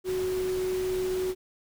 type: tone in noise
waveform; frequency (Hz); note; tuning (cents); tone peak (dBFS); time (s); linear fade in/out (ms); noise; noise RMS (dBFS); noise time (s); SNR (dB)
sine; 370.7; F#4; +3; -26; 0.04-1.35; 50; pink; -40; 0.04-1.35; +11
effects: none